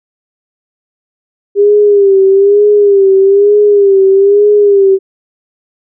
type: tone with vibrato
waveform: sine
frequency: 400.4 Hz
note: G4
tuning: 37 cents sharp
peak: -3 dBFS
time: 1.55-4.99 s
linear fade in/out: 50 ms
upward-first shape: sine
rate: 1.1 Hz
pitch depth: 67 cents each way
effects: none